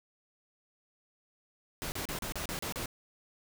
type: noise bursts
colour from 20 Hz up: pink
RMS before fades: -37 dBFS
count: 8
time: 1.82-2.858 s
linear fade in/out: 0 ms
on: 100 ms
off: 34 ms
effects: none